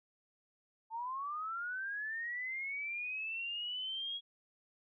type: linear sweep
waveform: sine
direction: up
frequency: 880 to 3322 Hz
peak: -37 dBFS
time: 0.9-4.21 s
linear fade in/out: 50 ms
effects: none